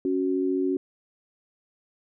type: tone pair together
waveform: sine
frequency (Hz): 277.2 / 371.4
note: C#4 / F#4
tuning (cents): 0 / +7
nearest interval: perfect fourth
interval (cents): 507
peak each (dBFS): -25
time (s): 0.05-0.77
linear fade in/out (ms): 2
effects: none